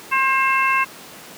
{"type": "harmonic tone", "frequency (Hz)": 533, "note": "C5", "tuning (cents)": 32, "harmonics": [2, 3, 4, 5], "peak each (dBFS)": [-18, -23, -23, -21], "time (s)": [0.11, 0.85], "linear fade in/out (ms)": 20, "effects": ["pink hiss -39 dBFS RMS until 1.37 s", "high-pass 200 Hz 12 dB/octave"]}